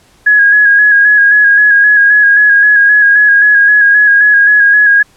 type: tone with vibrato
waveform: sine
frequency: 1661.2 Hz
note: G#6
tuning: in tune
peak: -3 dBFS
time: 0.26-5.03 s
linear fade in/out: 10 ms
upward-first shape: square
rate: 3.8 Hz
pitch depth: 27 cents each way
effects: pink hiss -47 dBFS RMS until 5.16 s + low-pass 11000 Hz 12 dB/octave